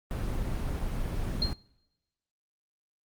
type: noise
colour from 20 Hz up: brown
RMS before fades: -31 dBFS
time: 0.11-1.53 s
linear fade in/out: 0 ms
type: tone with exponential decay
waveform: sine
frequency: 4208 Hz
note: C8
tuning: 9 cents sharp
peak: -21 dBFS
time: 1.42-1.56 s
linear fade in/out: 1 ms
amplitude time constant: 29 ms
effects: noise-tail reverb RT60 0.9 s tail -23 dB re dry + Opus 24 kbps